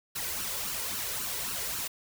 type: noise with flanger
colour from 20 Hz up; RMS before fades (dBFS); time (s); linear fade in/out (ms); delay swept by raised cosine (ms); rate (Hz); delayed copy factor
white; -34; 0.15-1.88; 10; 0.69 to 2.09; 3.7; +0.6
effects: none